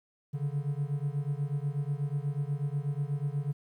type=beating tone pair; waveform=triangle; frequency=139.9 / 148.1 Hz; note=C#3 / D3; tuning=+16 / +15 cents; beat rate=8.2 Hz; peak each=-30 / -31 dBFS; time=0.33-3.53 s; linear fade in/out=20 ms; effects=11-bit